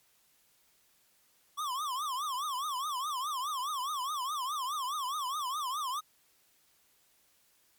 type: tone with vibrato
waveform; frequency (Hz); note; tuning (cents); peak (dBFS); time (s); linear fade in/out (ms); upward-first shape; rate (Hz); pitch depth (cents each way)
square; 1112; C#6; +5; -33; 1.57-6.01; 20; triangle; 4.8; 230
effects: white hiss -68 dBFS RMS until 7.78 s + MP3 96 kbps